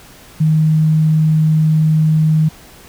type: tone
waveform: sine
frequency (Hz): 156.4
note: D#3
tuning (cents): +9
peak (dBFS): -9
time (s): 0.4-2.49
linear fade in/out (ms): 10
effects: pink hiss -41 dBFS RMS until 2.88 s